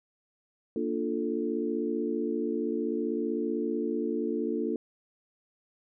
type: chord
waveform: sine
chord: Bb major seventh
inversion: none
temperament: equal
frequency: 233.1 / 293.7 / 349.2 / 440 Hz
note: Bb3 / D4 / F4 / A4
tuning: 0 / 0 / 0 / 0 cents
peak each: -33 dBFS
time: 0.76-4.76 s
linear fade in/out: 2 ms
effects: none